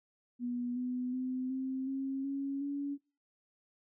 sine tone with pitch steps, 243.8 / 249.9 / 256.2 / 262.7 / 269.3 / 276 / 283 Hz, B3 / B3 / C4 / C4 / C#4 / C#4 / C#4, -22 / +21 / -36 / +7 / -50 / -7 / +36 cents, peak -33 dBFS, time 0.39-2.98 s, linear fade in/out 50 ms, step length 370 ms, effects noise-tail reverb RT60 0.3 s tail -19 dB re dry

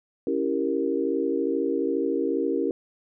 sine chord, C# diminished seventh, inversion none, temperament equal, 277.2 / 329.6 / 392 / 466.2 Hz, C#4 / E4 / G4 / Bb4, 0 / 0 / 0 / 0 cents, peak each -28 dBFS, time 0.27-2.71 s, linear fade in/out 2 ms, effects none

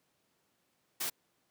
white noise, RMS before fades -35 dBFS, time 1-1.1 s, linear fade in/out 10 ms, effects pink hiss -75 dBFS RMS until 1.5 s + high-pass 150 Hz 12 dB/octave

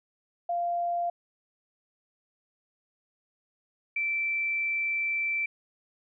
sine tone pair in turn, 694 / 2334 Hz, F5 / D7, -11 / -11 cents, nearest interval octave + major sixth, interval 2100 cents, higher second, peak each -26 dBFS, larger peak neither, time 0.49-1.1 / 3.96-5.46 s, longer second, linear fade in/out 5 ms, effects none

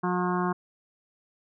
harmonic tone, 179.8 Hz, F#3, 49 cents flat, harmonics 1 / 2 / 4 / 5 / 6 / 7 / 8 / 9, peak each -28 / -30 / -34 / -35 / -31 / -39 / -38 / -43 dBFS, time 0.03-0.53 s, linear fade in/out 10 ms, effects none

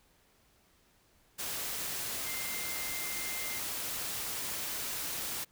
sine tone in noise, 2093 Hz, C7, in tune, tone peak -42 dBFS, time 2.25-3.6 s, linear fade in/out 20 ms, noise white, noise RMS -37 dBFS, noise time 1.38-5.45 s, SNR -8 dB, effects pink hiss -67 dBFS RMS until 5.51 s

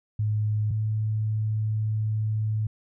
sine tone pair in turn, 106.5 / 108.24 Hz, G#2 / A2, +44 / -28 cents, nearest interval unison, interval 28 cents, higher second, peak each -22 / -23 dBFS, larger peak first, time 0.19-0.71 / 0.71-2.67 s, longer second, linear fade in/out 5 ms, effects none

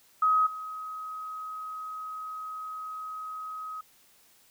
sine tone with level steps, 1266 Hz, D#6, 30 cents sharp, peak -20 / -35 dBFS, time 0.22-3.81 s, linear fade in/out 5 ms, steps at 0.46 s, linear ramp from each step 10 ms, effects white hiss -61 dBFS RMS until 4.5 s

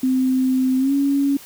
sine tone with pitch glide, 259.1 to 279.3 Hz, C4 to C#4, -17 to +13 cents, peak -15 dBFS, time 0.03-1.37 s, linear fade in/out 5 ms, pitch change +130 cents, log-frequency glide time 0.78-0.93 s, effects white hiss -42 dBFS RMS until 1.45 s

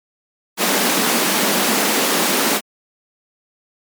pink high-pass noise, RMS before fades -17 dBFS, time 0.57-2.61 s, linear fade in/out 50 ms, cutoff 190 Hz, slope 48 dB/octave, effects MP3 96 kbps

